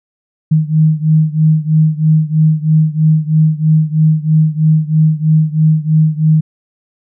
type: beating tone pair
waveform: sine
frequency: 155.2 / 158.3 Hz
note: D#3 / D#3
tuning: -4 / +30 cents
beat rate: 3.1 Hz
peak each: -10 / -12 dBFS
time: 0.51-6.41 s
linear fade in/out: 10 ms
effects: none